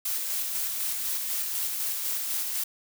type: noise with tremolo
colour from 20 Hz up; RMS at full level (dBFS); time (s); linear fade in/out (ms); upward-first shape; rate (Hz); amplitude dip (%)
blue; -29; 0.05-2.64; 5; square; 4; 25
effects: none

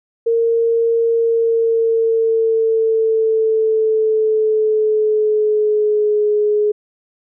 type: tone with pitch glide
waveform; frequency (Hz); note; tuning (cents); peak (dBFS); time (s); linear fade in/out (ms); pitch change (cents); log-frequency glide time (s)
sine; 460.4 to 419.8; A#4 to G#4; -22 to +19; -12; 0.26-6.72; 10; -159; 1.16-6.28
effects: none

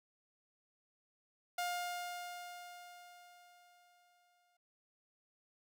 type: tone with exponential decay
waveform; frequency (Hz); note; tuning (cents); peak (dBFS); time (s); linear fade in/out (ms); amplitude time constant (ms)
sawtooth; 708; F5; +23; -31; 1.58-4.57; 5; 650
effects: none

